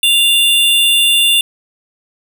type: tone pair together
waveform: square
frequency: 2794 / 3520 Hz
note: F7 / A7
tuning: 0 / 0 cents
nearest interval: major third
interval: 400 cents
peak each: -12 dBFS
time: 0.03-1.41 s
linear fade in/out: 2 ms
effects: none